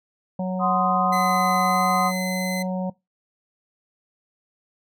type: harmonic tone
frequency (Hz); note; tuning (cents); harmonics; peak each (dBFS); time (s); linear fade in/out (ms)
185; F#3; 0; 1 / 3 / 4 / 5; -24 / -30 / -35 / -38; 0.39-2.9; 5
type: chord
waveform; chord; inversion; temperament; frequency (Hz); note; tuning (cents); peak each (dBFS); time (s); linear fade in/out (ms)
sine; C diminished; second; equal with one note detuned; 740 / 1039.9 / 1244.5; Gb5 / C6 / Eb6; 0 / -11 / 0; -24; 0.59-2.12; 50
type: tone with pitch glide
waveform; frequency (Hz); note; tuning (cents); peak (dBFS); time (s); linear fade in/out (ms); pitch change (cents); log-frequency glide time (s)
sawtooth; 2032 to 2044; B6 to C7; +49 to -41; -25; 1.12-2.63; 10; +10; 1.64-1.81
effects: noise-tail reverb RT60 0.2 s tail -22 dB re dry